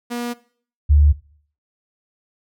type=tone pair in turn; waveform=sawtooth / sine; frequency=240.1 / 73.43 Hz; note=B3 / D2; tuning=-49 / 0 cents; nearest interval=octave + major sixth; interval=2051 cents; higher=first; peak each=-20 / -9 dBFS; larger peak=second; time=0.1-0.34 / 0.89-1.13 s; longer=neither; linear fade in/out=20 ms; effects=noise-tail reverb RT60 0.5 s tail -19 dB re dry